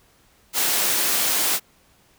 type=high-pass noise; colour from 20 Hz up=white; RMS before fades=-21 dBFS; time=0.53-1.6 s; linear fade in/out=50 ms; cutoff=220 Hz; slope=12 dB/octave; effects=pink hiss -58 dBFS RMS until 2.18 s